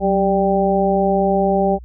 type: harmonic tone with a mistuned harmonic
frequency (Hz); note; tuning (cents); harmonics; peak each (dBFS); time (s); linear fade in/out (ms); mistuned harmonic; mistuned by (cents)
196.4; G3; +4; 1 / 2 / 3 / 4; -19 / -19 / -19 / -19; 0-1.79; 50; 1; -68
effects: added 60 Hz sine -34 dBFS peak until 1.84 s